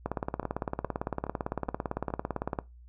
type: two click trains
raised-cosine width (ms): 1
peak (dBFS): -23 / -16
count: 5 / 46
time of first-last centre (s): 0.43-2.104 / 0.06-2.588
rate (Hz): 2.39 / 17.8
effects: noise-tail reverb RT60 0.2 s tail -19 dB re dry + added 60 Hz sine -49 dBFS peak until 2.88 s